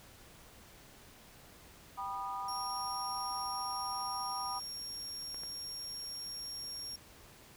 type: chord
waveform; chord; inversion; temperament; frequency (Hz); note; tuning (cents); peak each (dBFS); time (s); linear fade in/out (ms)
sine; G augmented; none; just; 784 / 980 / 1225; G5 / B5 / D#6; 0 / -14 / -27; -42 / -40 / -41; 1.97-4.6; 20
type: tone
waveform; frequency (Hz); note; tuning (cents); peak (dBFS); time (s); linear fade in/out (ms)
35% pulse; 5560; F8; -9; -38; 2.48-6.96; 5
type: clicks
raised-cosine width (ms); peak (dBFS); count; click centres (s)
0.5; -34; 2; 5.345 / 5.435
effects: pink hiss -57 dBFS RMS until 7.56 s